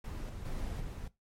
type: noise with level steps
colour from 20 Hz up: brown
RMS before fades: -39 / -42 / -37 / -41 dBFS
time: 0.04-1.08 s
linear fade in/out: 5 ms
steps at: 0.29 / 0.45 / 0.8 s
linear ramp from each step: 5 ms
effects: noise-tail reverb RT60 0.2 s tail -19 dB re dry + MP3 64 kbps